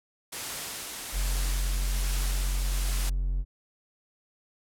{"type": "noise with tremolo", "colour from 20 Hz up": "white", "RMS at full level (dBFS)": -34, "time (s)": [0.32, 3.1], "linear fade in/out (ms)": 10, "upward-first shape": "sine", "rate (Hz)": 1.2, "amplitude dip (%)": 25}
{"type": "tone", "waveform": "triangle", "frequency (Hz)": 45.16, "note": "F#1", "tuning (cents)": -41, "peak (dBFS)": -23, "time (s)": [1.12, 3.45], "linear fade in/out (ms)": 50}
{"effects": ["low-pass 12000 Hz 12 dB/octave"]}